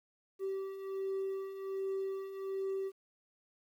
triangle beating tone pair, 385.9 / 387.2 Hz, G4 / G4, -27 / -21 cents, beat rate 1.3 Hz, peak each -40 / -34 dBFS, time 0.39-2.92 s, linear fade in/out 50 ms, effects tanh soft clip ceiling -27 dBFS + 11-bit

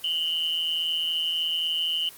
sine tone pair together, 2872 / 3036 Hz, F7 / F#7, +48 / +44 cents, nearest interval minor second, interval 96 cents, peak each -28 / -26 dBFS, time 0.04-2.09 s, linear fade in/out 2 ms, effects white hiss -46 dBFS RMS until 2.17 s + Opus 24 kbps

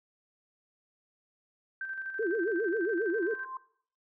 sine tone with tremolo, 1560 Hz, G6, 9 cents flat, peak -33 dBFS, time 1.81-3.45 s, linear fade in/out 2 ms, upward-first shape square, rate 12 Hz, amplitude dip 40%
sine tone with vibrato, 392 Hz, G4, in tune, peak -27 dBFS, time 2.19-3.34 s, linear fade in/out 5 ms, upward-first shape sine, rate 7.4 Hz, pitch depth 290 cents each way
sine tone with exponential growth, 1046.5 Hz, C6, in tune, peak -34 dBFS, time 3.06-3.57 s, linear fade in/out 2 ms, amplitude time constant 110 ms
effects noise-tail reverb RT60 0.6 s tail -19 dB re dry

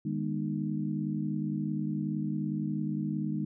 harmonic tone with a mistuned harmonic, 51 Hz, G#1, 31 cents flat, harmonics 3 / 4 / 5 / 6, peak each -34 / -33 / -38 / -36 dBFS, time 0.05-3.45 s, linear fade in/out 5 ms, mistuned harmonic 5, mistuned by -96 cents, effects none

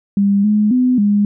sine tone with pitch steps, 200 / 210.6 / 251.9 / 205 Hz, G3 / G#3 / B3 / G#3, +35 / +24 / +34 / -22 cents, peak -10 dBFS, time 0.17-1.25 s, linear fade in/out 2 ms, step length 270 ms, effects none

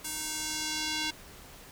square tone with band-pass filter sweep, 309.5 Hz, D#4, 9 cents flat, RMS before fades -34 dBFS, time 0.04-1.11 s, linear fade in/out 10 ms, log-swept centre 9800 to 3800 Hz, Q 1.2, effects pink hiss -50 dBFS RMS until 1.71 s

